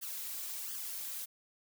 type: noise with flanger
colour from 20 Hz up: blue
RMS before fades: -41 dBFS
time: 0.01-1.26 s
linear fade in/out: 20 ms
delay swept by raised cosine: 0.62 to 3.72 ms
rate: 1.4 Hz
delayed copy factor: +0.7
effects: none